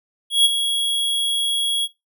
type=tone with ADSR envelope; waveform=square; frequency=3322 Hz; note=G#7; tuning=in tune; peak=-10 dBFS; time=0.3-1.88 s; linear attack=150 ms; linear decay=27 ms; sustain=-9 dB; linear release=39 ms; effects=noise-tail reverb RT60 0.2 s tail -19 dB re dry